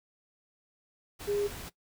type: tone in noise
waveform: sine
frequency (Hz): 408.5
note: G#4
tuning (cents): -29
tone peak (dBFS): -27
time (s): 1.27-1.48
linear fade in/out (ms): 20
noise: pink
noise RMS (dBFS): -43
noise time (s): 1.19-1.7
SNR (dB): +13
effects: noise-tail reverb RT60 0.1 s tail -18 dB re dry